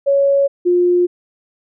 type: tone pair in turn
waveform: sine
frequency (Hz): 557 / 354.5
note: C#5 / F4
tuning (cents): +8 / +26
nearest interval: minor sixth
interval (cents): 782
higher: first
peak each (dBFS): -10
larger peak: neither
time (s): 0.06-0.48 / 0.65-1.07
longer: neither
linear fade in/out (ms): 20
effects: none